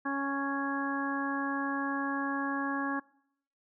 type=harmonic tone; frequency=277.2 Hz; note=C#4; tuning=in tune; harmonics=1 / 2 / 3 / 4 / 5 / 6; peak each=-33 / -43 / -39 / -36 / -45 / -36 dBFS; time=0.05-3 s; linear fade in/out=10 ms; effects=noise-tail reverb RT60 0.7 s tail -23 dB re dry